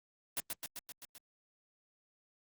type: noise with echo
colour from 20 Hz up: white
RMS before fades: -35 dBFS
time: 0.37-0.4 s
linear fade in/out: 0 ms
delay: 130 ms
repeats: 6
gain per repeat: -3 dB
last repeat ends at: 1.18 s
effects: Opus 32 kbps